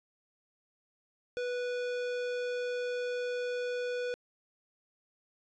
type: tone with hard clipping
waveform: sine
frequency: 491.9 Hz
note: B4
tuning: 7 cents flat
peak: -34 dBFS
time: 1.37-4.14 s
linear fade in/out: 0 ms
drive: 16 dB
effects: resampled to 22050 Hz